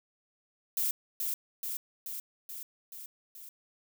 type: noise with echo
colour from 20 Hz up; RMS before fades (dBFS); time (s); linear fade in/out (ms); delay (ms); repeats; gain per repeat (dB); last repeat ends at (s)
violet; -30; 0.77-0.91; 2; 430; 6; -3; 3.49
effects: none